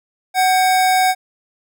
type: tone pair together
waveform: square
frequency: 746.1 / 1597 Hz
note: F#5 / G6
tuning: +14 / +32 cents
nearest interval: octave + minor second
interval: 1318 cents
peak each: -13 / -24 dBFS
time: 0.34-1.15 s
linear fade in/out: 50 ms
effects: none